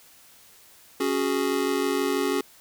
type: chord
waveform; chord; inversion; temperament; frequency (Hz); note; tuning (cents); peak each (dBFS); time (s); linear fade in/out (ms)
square; C# suspended fourth; none; just; 277.2 / 369.6 / 415.8; C#4 / F#4 / G#4; 0 / -2 / +2; -28; 1-2.41; 5
effects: white hiss -53 dBFS RMS until 2.6 s